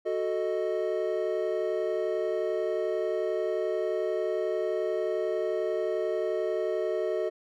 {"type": "chord", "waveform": "triangle", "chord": "D# diminished", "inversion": "first", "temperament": "equal with one note detuned", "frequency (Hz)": [368.7, 440, 622.3], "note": ["F#4", "A4", "D#5"], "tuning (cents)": [-6, 0, 0], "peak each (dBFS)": -29, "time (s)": [0.05, 7.3], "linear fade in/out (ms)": 20, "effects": []}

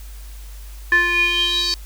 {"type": "tone with band-pass filter sweep", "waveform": "square", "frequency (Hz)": 349.2, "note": "F4", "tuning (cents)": 0, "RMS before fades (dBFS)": -18, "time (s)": [0.92, 1.74], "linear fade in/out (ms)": 0, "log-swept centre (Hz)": [1700, 4700], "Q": 7.5, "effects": ["added 50 Hz sine -33 dBFS peak until 1.85 s", "white hiss -46 dBFS RMS until 1.85 s"]}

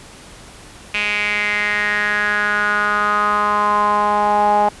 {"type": "tone with band-pass filter sweep", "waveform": "sawtooth", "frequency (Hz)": 207.7, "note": "G#3", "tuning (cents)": 0, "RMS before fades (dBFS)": -17, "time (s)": [0.94, 4.69], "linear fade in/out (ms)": 5, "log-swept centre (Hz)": [2500, 790], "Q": 5.7, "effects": ["pink hiss -40 dBFS RMS until 4.8 s", "resampled to 24000 Hz"]}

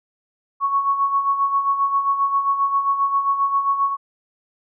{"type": "tone with tremolo", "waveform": "sine", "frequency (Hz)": 1108.7, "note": "C#6", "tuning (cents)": 0, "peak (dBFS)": -14, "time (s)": [0.6, 3.97], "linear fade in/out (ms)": 50, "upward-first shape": "sine", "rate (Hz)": 7.5, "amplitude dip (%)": 60, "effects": []}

